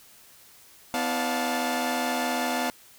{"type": "tone cluster", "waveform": "sawtooth", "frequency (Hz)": [251.1, 325, 581, 708, 876], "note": ["B3", "E4", "D5", "F5", "A5"], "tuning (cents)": [29, -24, -19, 23, -8], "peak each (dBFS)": [-26, -34, -31, -26, -28], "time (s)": [0.94, 2.7], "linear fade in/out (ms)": 0, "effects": ["white hiss -53 dBFS RMS until 2.98 s"]}